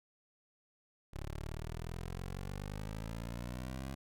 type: exponential sweep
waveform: 15% pulse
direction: up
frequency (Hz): 34.75 to 68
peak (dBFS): -34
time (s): 1.13-3.95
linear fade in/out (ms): 10
effects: none